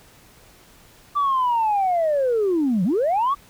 sine linear two-way sweep, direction down then up, 1174.7 to 167.9 to 1174.7 Hz, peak -16 dBFS, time 1.15-3.35 s, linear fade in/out 20 ms, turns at 2.84 s, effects tanh soft clip ceiling -14 dBFS + pink hiss -51 dBFS RMS until 3.49 s

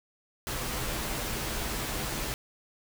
pink noise with comb filter, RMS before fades -33 dBFS, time 0.47-2.34 s, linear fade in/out 0 ms, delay 11 ms, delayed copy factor -0.5, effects none

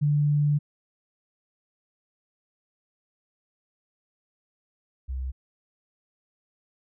sine tone pair in turn, 146.83 / 64.86 Hz, D3 / C2, 0 / -15 cents, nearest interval octave + major second, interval 1415 cents, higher first, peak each -19 / -28 dBFS, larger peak first, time 0.01-0.59 / 5.08-5.32 s, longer first, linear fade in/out 20 ms, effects none

